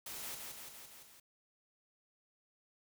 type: noise with echo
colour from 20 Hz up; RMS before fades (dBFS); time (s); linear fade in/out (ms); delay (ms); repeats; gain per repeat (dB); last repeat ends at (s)
white; -45; 0.06-0.35; 5; 170; 5; -3; 1.2
effects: none